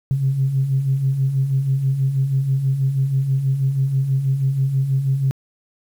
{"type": "beating tone pair", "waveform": "sine", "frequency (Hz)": [130, 136.2], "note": ["C3", "C#3"], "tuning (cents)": [-11, -30], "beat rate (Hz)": 6.2, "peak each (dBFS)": [-24, -16], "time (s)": [0.11, 5.31], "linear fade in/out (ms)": 0, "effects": ["tanh soft clip ceiling -9 dBFS", "8-bit"]}